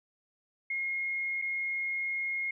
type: tone with dropouts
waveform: sine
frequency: 2149 Hz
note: C7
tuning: 46 cents sharp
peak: -30 dBFS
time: 0.7-2.51 s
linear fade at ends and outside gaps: 5 ms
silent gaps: 1.417-1.421 s
effects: none